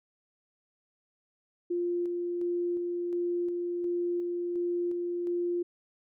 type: tone with tremolo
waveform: sine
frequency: 349.5 Hz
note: F4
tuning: 1 cent sharp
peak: -27 dBFS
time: 1.7-5.63 s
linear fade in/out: 10 ms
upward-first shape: square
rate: 1.4 Hz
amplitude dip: 25%
effects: none